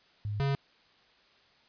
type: tone pair in turn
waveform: sine / square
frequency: 103.83 / 138.6 Hz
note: G#2 / C#3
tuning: 0 / 0 cents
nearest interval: perfect fourth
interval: 500 cents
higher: second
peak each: -31 / -27 dBFS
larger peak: second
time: 0.25-0.4 / 0.4-0.55 s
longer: neither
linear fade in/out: 0 ms
effects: white hiss -63 dBFS RMS until 1.68 s + resampled to 11025 Hz